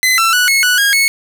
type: tone with pitch steps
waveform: sawtooth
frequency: 2031 / 1341 / 1475 / 2183 / 1477 / 1633 / 2199 Hz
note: B6 / E6 / F#6 / C#7 / F#6 / G#6 / C#7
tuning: +48 / +29 / -6 / -27 / -3 / -30 / -14 cents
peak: -6 dBFS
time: 0.03-1.08 s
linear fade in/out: 0 ms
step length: 150 ms
effects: none